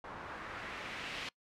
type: noise with low-pass filter sweep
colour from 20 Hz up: white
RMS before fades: -44 dBFS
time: 0.04-1.29 s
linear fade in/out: 2 ms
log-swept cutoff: 1100 to 3200 Hz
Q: 1.4
effects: noise-tail reverb RT60 0.1 s tail -24 dB re dry